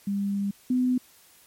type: tone pair in turn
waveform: sine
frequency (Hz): 200 / 252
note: G3 / B3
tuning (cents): +35 / +35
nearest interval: major third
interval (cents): 400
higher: second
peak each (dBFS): -24 / -20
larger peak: second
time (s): 0.07-0.51 / 0.7-0.98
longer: first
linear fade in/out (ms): 5
effects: white hiss -56 dBFS RMS until 1.46 s + MP3 64 kbps